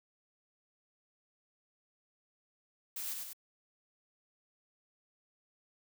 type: noise with echo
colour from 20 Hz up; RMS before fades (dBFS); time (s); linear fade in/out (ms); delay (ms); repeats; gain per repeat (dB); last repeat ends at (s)
blue; -40; 2.96-3.14; 5; 96; 2; -3; 3.332
effects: none